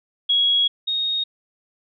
sine tone pair in turn, 3322 / 3729 Hz, G#7 / A#7, 0 / 0 cents, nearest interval major second, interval 200 cents, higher second, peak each -15 / -20 dBFS, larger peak first, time 0.29-0.68 / 0.87-1.24 s, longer first, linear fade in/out 10 ms, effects none

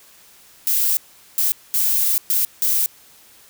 violet noise bursts at uneven times, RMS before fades -18 dBFS, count 5, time 0.67-0.97 / 1.38-1.52 / 1.74-2.18 / 2.3-2.45 / 2.62-2.86 s, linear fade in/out 0 ms, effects white hiss -49 dBFS RMS until 3.49 s

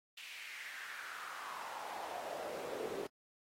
brown noise with high-pass filter sweep, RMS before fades -45 dBFS, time 0.17-3.07 s, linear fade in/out 5 ms, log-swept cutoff 2700 to 380 Hz, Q 3.7, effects AAC 48 kbps

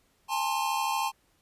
square tone cluster, 819 / 892 / 1056 Hz, G#5 / A5 / C6, -24 / +23 / +16 cents, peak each -33 / -31 / -32 dBFS, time 0.28-1.12 s, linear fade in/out 50 ms, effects pink hiss -68 dBFS RMS until 1.41 s + resampled to 32000 Hz

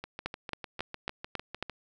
two click trains, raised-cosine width 0.3 ms, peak -16 / -22 dBFS, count 6 / 12, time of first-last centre 0.26-1.626 / 0.04-1.697 s, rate 3.66 / 6.64 Hz, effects none

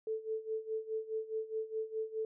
sine tone with tremolo, 440 Hz, A4, in tune, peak -32 dBFS, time 0.07-2.25 s, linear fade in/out 2 ms, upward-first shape sine, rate 4.8 Hz, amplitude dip 85%, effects none

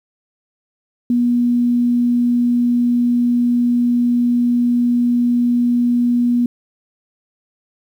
sine tone, 241.6 Hz, B3, 38 cents flat, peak -12 dBFS, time 1.1-6.46 s, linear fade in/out 2 ms, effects 8-bit

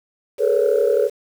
sine tone cluster, 413.5 / 445.7 / 487.8 / 559 Hz, G#4 / A4 / B4 / C#5, -8 / +22 / -21 / +14 cents, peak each -19 dBFS, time 0.38-1.1 s, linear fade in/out 50 ms, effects tanh soft clip ceiling -7 dBFS + 7-bit

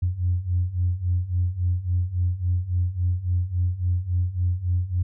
sine beating tone pair, 87.31 / 90.91 Hz, F2 / F#2, 0 / -30 cents, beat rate 3.6 Hz, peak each -25 / -22 dBFS, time 0.02-5.03 s, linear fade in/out 10 ms, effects tanh soft clip ceiling -13 dBFS

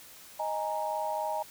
sine chord, D# suspended fourth, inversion none, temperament just, 622.3 / 829.7 / 933.4 Hz, D#5 / G#5 / A#5, 0 / -2 / +2 cents, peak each -34 dBFS, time 0.39-1.43 s, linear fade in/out 10 ms, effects white hiss -51 dBFS RMS until 1.5 s

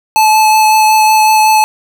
square tone with vibrato, 866 Hz, A5, 28 cents flat, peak -6 dBFS, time 0.16-1.64 s, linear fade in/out 0 ms, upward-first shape sine, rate 5.4 Hz, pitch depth 11 cents each way, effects none

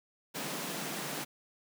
pink high-pass noise, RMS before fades -38 dBFS, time 0.34-1.25 s, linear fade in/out 20 ms, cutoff 140 Hz, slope 96 dB/octave, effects none

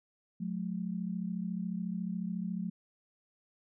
sine tone pair together, 179.95 / 214 Hz, F#3 / A3, -48 / -48 cents, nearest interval minor third, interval 300 cents, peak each -35 / -37 dBFS, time 0.4-2.7 s, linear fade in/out 10 ms, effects none

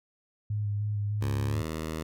sine tone with vibrato, 103.83 Hz, G#2, in tune, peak -27 dBFS, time 0.5-1.62 s, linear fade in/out 5 ms, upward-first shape square, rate 3.3 Hz, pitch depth 18 cents each way
10% pulse tone with pitch glide, 69.3 to 79.15 Hz, C#2 to D#2, 0 to +30 cents, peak -24 dBFS, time 1.21-2.03 s, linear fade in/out 10 ms, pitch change +230 cents, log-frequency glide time 1.48-1.6 s
effects none

